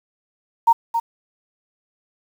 sine tone with echo, 924 Hz, A#5, 16 cents flat, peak -9 dBFS, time 0.67-0.73 s, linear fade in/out 10 ms, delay 270 ms, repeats 1, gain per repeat -8 dB, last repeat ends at 1 s, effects 7-bit

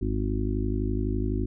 harmonic tone, 51.91 Hz, G#1, in tune, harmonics 1 / 2 / 4 / 5 / 6 / 7, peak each -28 / -30 / -36 / -32 / -35 / -34 dBFS, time 0.01-1.46 s, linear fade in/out 10 ms, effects none

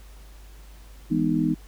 sine chord, E major seventh, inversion none, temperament just, 164.81 / 206 / 247.2 / 309 Hz, E3 / G#3 / B3 / D#4, 0 / -14 / +2 / -12 cents, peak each -26 / -28 / -25 / -24 dBFS, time 1.1-1.55 s, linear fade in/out 20 ms, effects added 50 Hz sine -43 dBFS peak until 1.67 s + pink hiss -54 dBFS RMS until 1.67 s

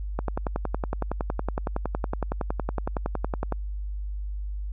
click train, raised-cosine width 1 ms, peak -13 dBFS, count 37, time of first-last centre 0.19-3.523 s, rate 10.8 Hz, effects added 50 Hz sine -29 dBFS peak until 4.72 s

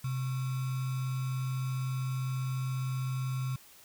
sine tone with sample-and-hold, 130 Hz, C3, 11 cents flat, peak -30 dBFS, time 0.04-3.56 s, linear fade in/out 5 ms, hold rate 1225 Hz, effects white hiss -56 dBFS RMS until 3.84 s

